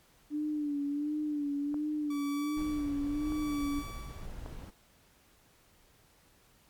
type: tone with vibrato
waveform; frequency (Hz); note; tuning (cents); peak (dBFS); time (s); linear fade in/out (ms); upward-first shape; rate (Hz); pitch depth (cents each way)
sine; 293.7; D4; 0; -30; 0.3-3.83; 50; sine; 1.4; 55
type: clicks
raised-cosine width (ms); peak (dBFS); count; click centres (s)
1; -30; 3; 1.743 / 3.321 / 4.461
type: tone with tremolo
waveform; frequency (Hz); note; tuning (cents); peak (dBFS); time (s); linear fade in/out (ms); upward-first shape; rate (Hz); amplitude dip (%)
sawtooth; 1149; D6; -38; -37; 2.1-4.26; 5; sine; 0.82; 85
type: noise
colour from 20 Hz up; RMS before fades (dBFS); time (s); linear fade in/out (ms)
brown; -42; 2.56-4.71; 20
effects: pink hiss -64 dBFS RMS until 6.69 s + MP3 96 kbps